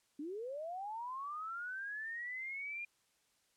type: linear sweep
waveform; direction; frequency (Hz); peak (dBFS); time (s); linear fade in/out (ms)
sine; up; 277.2 to 2423; -40; 0.19-2.85; 5
effects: white hiss -75 dBFS RMS until 3.56 s + low-pass 10000 Hz 12 dB/octave